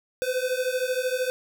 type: beating tone pair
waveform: square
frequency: 502 / 515 Hz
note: B4 / C5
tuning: +28 / -28 cents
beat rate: 13 Hz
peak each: -28 dBFS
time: 0.22-1.3 s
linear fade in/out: 0 ms
effects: none